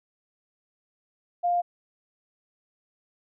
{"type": "tone", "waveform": "sine", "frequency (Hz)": 702, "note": "F5", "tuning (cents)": 9, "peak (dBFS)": -21, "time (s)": [1.43, 1.62], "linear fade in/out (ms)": 20, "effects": []}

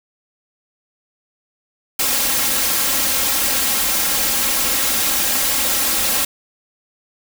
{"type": "noise with comb filter", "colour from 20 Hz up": "white", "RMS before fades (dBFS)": -18, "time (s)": [1.99, 6.25], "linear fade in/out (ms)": 5, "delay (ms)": 3.7, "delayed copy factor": 0.75, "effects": []}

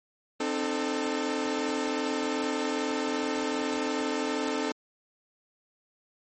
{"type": "chord", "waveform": "sawtooth", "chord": "A diminished", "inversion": "first", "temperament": "equal with one note detuned", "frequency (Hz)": [261.6, 304.2, 440], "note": ["C4", "Eb4", "A4"], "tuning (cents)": [0, -39, 0], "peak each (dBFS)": -28, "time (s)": [0.4, 4.72], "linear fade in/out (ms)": 5, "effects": ["MP3 32 kbps"]}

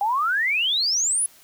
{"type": "exponential sweep", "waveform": "sine", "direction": "up", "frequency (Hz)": [784, 10770], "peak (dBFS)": -19, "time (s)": [0.01, 1.26], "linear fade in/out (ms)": 2, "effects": ["white hiss -52 dBFS RMS until 1.43 s"]}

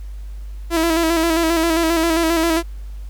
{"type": "tone with vibrato", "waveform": "sawtooth", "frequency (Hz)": 329.6, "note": "E4", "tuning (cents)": 0, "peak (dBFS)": -11, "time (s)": [0.7, 2.63], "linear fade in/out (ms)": 50, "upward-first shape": "square", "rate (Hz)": 7.5, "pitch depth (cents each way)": 41, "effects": ["added 50 Hz sine -28 dBFS peak until 3.09 s", "pink hiss -53 dBFS RMS until 3.09 s"]}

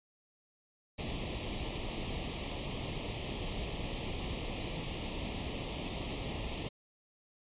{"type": "noise with comb filter", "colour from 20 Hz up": "pink", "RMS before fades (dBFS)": -38, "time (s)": [0.98, 6.69], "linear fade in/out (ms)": 10, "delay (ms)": 0.33, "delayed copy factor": 1, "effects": ["resampled to 8000 Hz"]}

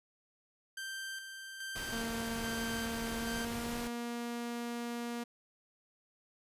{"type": "tone with tremolo", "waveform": "sawtooth", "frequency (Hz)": 1568, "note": "G6", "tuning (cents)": 0, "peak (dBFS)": -36, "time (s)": [0.77, 3.45], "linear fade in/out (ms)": 5, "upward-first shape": "square", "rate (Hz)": 1.2, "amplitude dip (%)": 45}
{"type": "noise", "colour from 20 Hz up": "pink", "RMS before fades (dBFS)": -43, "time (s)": [1.75, 3.88], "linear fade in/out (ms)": 10}
{"type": "tone with pitch glide", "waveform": "sawtooth", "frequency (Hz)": [229.6, 237.3], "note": ["A#3", "A#3"], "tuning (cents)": [-26, 31], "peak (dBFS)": -33, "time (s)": [1.92, 5.24], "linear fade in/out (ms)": 10, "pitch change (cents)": 57, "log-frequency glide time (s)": [3.15, 3.78]}
{"effects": ["resampled to 32000 Hz"]}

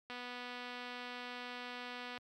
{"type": "click train", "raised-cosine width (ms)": 0.3, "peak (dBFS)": -30, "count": 512, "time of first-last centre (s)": [0.1, 2.177], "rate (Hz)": 246, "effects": ["high-pass 60 Hz 12 dB/octave", "12-bit"]}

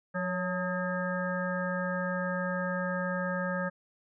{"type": "harmonic tone with a mistuned harmonic", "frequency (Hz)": 179.7, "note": "F3", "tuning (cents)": 50, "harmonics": [1, 3, 5, 7, 9, 10], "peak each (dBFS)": [-33, -34, -42, -38, -36, -45], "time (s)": [0.14, 3.7], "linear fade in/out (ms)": 20, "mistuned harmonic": 3, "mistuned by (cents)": 43, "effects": []}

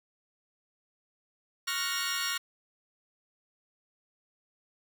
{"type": "chord", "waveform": "15% pulse", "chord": "Gb major seventh", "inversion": "second", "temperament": "equal", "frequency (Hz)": [1108.7, 1396.9, 1480, 1864.7], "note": ["Db6", "F6", "Gb6", "Bb6"], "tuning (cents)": [0, 0, 0, 0], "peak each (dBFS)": [-30, -28, -32, -28], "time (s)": [1.67, 2.38], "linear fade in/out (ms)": 10, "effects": []}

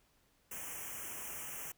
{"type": "band-stop noise", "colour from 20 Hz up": "white", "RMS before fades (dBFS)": -44, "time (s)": [0.51, 1.72], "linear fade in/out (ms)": 5, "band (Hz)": [3100, 5700], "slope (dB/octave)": 96, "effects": ["pink hiss -72 dBFS RMS until 1.77 s"]}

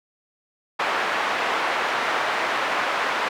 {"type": "band-pass noise", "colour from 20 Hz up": "pink", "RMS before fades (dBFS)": -24, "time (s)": [0.79, 3.29], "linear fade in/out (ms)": 10, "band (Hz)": [740, 2100], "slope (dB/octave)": 12, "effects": []}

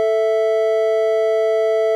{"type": "tone pair together", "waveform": "triangle", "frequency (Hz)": [440, 659.3], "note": ["A4", "E5"], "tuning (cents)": [0, 0], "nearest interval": "perfect fifth", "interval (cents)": 700, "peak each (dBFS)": -15, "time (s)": [0, 1.95], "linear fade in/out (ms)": 0, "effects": []}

